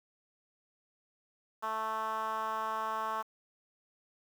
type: tone with band-pass filter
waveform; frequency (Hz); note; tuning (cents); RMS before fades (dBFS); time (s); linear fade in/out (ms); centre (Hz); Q
10% pulse; 219.9; A3; -1; -35; 1.62-3.23; 20; 1100; 2.8
effects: 9-bit